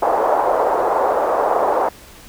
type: band-pass noise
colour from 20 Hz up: pink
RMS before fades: -17 dBFS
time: 0.02-1.89 s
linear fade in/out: 5 ms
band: 500 to 970 Hz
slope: 24 dB/octave
effects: pink hiss -42 dBFS RMS until 2.28 s